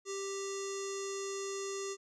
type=tone with low-pass filter; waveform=square; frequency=392.8 Hz; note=G4; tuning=4 cents sharp; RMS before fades=-39 dBFS; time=0.05-1.97 s; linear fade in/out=50 ms; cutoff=6700 Hz; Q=6.1; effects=none